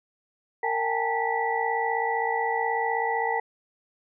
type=tone cluster; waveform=sine; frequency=459.4 / 785 / 841 / 900 / 1960 Hz; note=A#4 / G5 / G#5 / A5 / B6; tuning=-25 / +2 / +22 / +39 / -14 cents; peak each=-30 dBFS; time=0.63-3.4 s; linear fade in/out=5 ms; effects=none